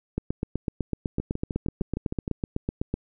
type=two click trains; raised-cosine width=3 ms; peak=-16 / -13 dBFS; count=8 / 23; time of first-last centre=1.2-2.279 / 0.18-2.94 s; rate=6.49 / 7.97 Hz; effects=none